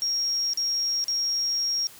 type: tone with dropouts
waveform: sine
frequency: 5588 Hz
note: F8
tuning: in tune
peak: -23 dBFS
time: 0.02-1.87 s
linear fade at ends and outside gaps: 0 ms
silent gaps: 0.534-0.574 / 1.041-1.082 s
effects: white hiss -48 dBFS RMS until 1.99 s